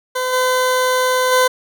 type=tone with level steps; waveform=20% pulse; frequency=509 Hz; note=C5; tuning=48 cents flat; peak=-13 / -9 / -6 dBFS; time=0.15-1.48 s; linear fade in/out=10 ms; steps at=0.32 / 1.31 s; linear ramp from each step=20 ms; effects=none